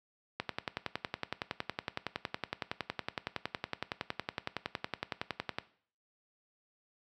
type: click train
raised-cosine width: 0.3 ms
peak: -17 dBFS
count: 57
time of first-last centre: 0.4-5.585 s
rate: 10.8 Hz
effects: noise-tail reverb RT60 0.5 s tail -17 dB re dry + high-pass 80 Hz 12 dB/octave